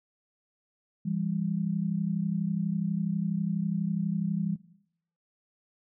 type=tone pair together; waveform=sine; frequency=167.6 / 199.76 Hz; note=E3 / G3; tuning=+29 / +33 cents; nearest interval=minor third; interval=304 cents; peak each=-30 / -30 dBFS; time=1.05-4.56 s; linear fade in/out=10 ms; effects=noise-tail reverb RT60 0.7 s tail -17 dB re dry